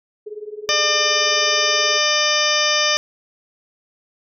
sine tone with tremolo, 421.8 Hz, G#4, 27 cents sharp, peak -25 dBFS, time 0.26-1.99 s, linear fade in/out 10 ms, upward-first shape triangle, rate 19 Hz, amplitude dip 95%
harmonic tone, 600 Hz, D5, 37 cents sharp, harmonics 1 / 2 / 3 / 4 / 5 / 6 / 8 / 9 / 10, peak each -24 / -24 / -24 / -24 / -24 / -24 / -24 / -24 / -24 dBFS, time 0.69-2.97 s, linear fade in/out 0 ms
effects none

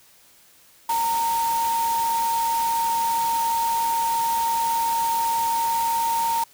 sine tone in noise, 921 Hz, A#5, 21 cents flat, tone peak -20 dBFS, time 0.89-6.44 s, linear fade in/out 5 ms, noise white, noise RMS -32 dBFS, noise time 0.89-6.44 s, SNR +9 dB, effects white hiss -54 dBFS RMS until 6.53 s

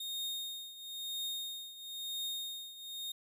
40% pulse tone with tremolo, 3700 Hz, A#7, 14 cents flat, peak -34 dBFS, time 0-3.12 s, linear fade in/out 5 ms, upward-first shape triangle, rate 1 Hz, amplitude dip 80%, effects none

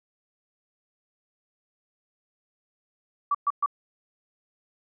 sine tone bursts, 1151 Hz, D6, 35 cents flat, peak -20 dBFS, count 3, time 3.31-3.661 s, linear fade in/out 5 ms, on 37 ms, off 120 ms, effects none

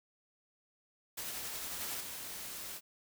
white noise with tremolo, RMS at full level -40 dBFS, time 1.17-2.01 s, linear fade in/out 10 ms, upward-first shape triangle, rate 11 Hz, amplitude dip 30%
white noise, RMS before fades -44 dBFS, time 1.76-2.81 s, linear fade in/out 50 ms
effects none

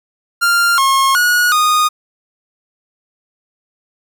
45% pulse tone with pitch steps, 1394 / 1080 / 1453 / 1233 Hz, F6 / C#6 / F#6 / D#6, -4 / -45 / -32 / -16 cents, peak -10 dBFS, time 0.41-1.89 s, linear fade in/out 20 ms, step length 370 ms, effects none

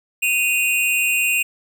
square tone pair together, 2499 / 2761 Hz, D#7 / F7, +7 / -20 cents, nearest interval major second, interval 173 cents, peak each -20 dBFS, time 0.22-1.43 s, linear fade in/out 10 ms, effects none

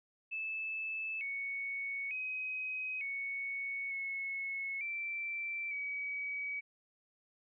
sine tone with pitch steps, 2621 / 2221 / 2525 / 2219 / 2191 / 2341 / 2270 Hz, E7 / C#7 / D#7 / C#7 / C#7 / D7 / C#7, -11 / +3 / +25 / +1 / -21 / -6 / +41 cents, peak -36 dBFS, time 0.31-6.61 s, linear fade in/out 20 ms, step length 900 ms, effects none

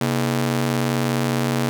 sawtooth ring-modulated tone, 184.4 Hz, F#3, 6 cents flat, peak -12 dBFS, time 0.01-1.69 s, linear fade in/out 0 ms, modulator 52.5 Hz, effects none

